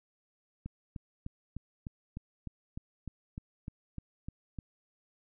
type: click train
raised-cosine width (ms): 5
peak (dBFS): -27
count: 14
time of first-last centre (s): 0.66-4.587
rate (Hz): 3.31
effects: none